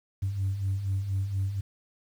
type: beating tone pair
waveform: sine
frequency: 93.9 / 98.1 Hz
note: F#2 / G2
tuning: +26 / +2 cents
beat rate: 4.2 Hz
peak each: -33 / -26 dBFS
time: 0.22-1.61 s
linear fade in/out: 10 ms
effects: tanh soft clip ceiling -22 dBFS + 9-bit